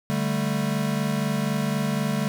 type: chord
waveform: square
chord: D suspended fourth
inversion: none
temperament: equal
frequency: 146.83 / 196 / 220 Hz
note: D3 / G3 / A3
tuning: 0 / 0 / 0 cents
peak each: -28 dBFS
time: 0.1-2.28 s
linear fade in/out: 0 ms
effects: none